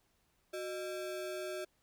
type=ring-modulated tone; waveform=square; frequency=491.5 Hz; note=B4; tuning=8 cents flat; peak=-36 dBFS; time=0.53-1.65 s; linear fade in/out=10 ms; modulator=124 Hz; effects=pink hiss -75 dBFS RMS until 1.82 s